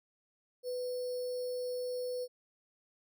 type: tone with sample-and-hold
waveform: sine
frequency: 498.2 Hz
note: B4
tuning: 15 cents sharp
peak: -34 dBFS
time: 0.63-2.28 s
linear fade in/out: 50 ms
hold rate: 4900 Hz
effects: none